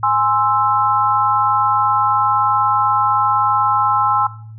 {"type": "chord", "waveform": "sine", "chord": "Ab augmented", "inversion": "none", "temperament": "equal", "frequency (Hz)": [830.6, 1046.5, 1318.5], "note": ["Ab5", "C6", "E6"], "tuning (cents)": [0, 0, 0], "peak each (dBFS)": -17, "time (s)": [0.03, 4.27], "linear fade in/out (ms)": 5, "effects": ["noise-tail reverb RT60 0.5 s tail -17 dB re dry", "added 110 Hz sine -32 dBFS peak until 4.58 s"]}